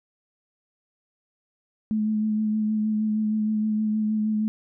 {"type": "tone with vibrato", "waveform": "sine", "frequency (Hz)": 215, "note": "A3", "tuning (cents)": -40, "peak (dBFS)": -21, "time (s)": [1.91, 4.48], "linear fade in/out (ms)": 0, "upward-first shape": "sine", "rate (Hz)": 6.4, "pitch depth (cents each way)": 19, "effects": []}